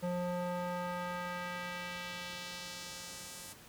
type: tone with band-pass filter sweep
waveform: square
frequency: 177.6 Hz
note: F3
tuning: 29 cents sharp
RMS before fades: -40 dBFS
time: 0.02-3.54 s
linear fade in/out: 20 ms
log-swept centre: 470 to 10000 Hz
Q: 1
effects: pink hiss -55 dBFS RMS until 3.68 s + high-pass 60 Hz 12 dB/octave